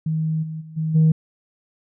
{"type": "tone with level steps", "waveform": "sine", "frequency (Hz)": 158.3, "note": "D#3", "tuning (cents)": 30, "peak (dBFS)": [-19, -27, -36, -20, -10], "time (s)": [0.06, 1.12], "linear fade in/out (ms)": 5, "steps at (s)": [0.42, 0.6, 0.76, 0.94], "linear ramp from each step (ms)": 20, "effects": ["tanh soft clip ceiling -9 dBFS"]}